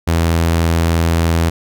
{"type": "tone", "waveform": "sawtooth", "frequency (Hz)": 83.1, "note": "E2", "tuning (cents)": 15, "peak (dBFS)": -8, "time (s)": [0.07, 1.5], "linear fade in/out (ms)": 10, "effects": []}